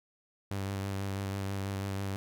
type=tone with vibrato; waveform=sawtooth; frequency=98 Hz; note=G2; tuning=in tune; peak=-29 dBFS; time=0.51-2.16 s; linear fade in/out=0 ms; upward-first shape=sine; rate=6.1 Hz; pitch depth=23 cents each way; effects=none